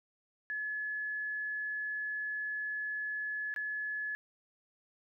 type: tone with dropouts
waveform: sine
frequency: 1708 Hz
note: G#6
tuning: 48 cents sharp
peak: -34 dBFS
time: 0.5-4.15 s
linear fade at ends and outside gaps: 0 ms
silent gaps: 3.54-3.562 s
effects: none